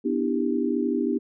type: chord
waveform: sine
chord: E minor seventh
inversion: second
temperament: just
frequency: 247.2 / 296.7 / 329.6 / 395.6 Hz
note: B3 / D4 / E4 / G4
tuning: +2 / +18 / 0 / +16 cents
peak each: -26 / -27 / -29 / -28 dBFS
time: 0.04-1.19 s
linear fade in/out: 20 ms
effects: none